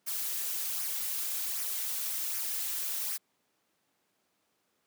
blue noise with flanger, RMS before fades -34 dBFS, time 0.06-3.18 s, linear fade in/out 20 ms, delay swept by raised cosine 0.25 to 5.45 ms, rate 1.3 Hz, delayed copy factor -0.55, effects pink hiss -75 dBFS RMS until 4.86 s + high-pass 200 Hz 12 dB/octave

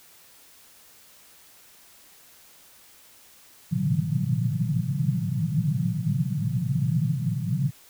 pink band-pass noise, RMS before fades -25 dBFS, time 3.71-7.71 s, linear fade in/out 20 ms, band 110 to 190 Hz, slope 96 dB/octave, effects white hiss -53 dBFS RMS until 7.89 s

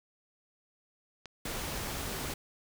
clicks, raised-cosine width 0.2 ms, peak -26 dBFS, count 2, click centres 1.257 / 1.776 s
pink noise, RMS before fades -37 dBFS, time 1.45-2.34 s, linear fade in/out 5 ms
effects none

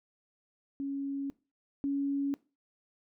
sine tone pair in turn, 277.2 / 279.5 Hz, C#4 / C#4, 0 / +14 cents, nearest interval unison, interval 14 cents, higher second, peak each -32 / -28 dBFS, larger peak second, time 0.8-1.3 / 1.84-2.34 s, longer neither, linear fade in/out 0 ms, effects noise-tail reverb RT60 0.3 s tail -20 dB re dry

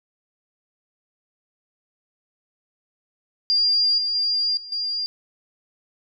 sine tone with level steps, 4798 Hz, D8, 36 cents sharp, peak -16 / -21 / -19 / -35 / -23 dBFS, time 3.5-5.06 s, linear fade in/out 0 ms, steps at 3.98 / 4.15 / 4.57 / 4.72 s, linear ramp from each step 2 ms, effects none

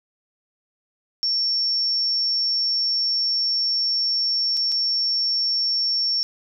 sine tone with dropouts, 5460 Hz, F8, 40 cents flat, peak -19 dBFS, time 1.23-6.23 s, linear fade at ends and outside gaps 0 ms, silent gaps 4.569-4.573 / 4.718-4.722 s, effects none

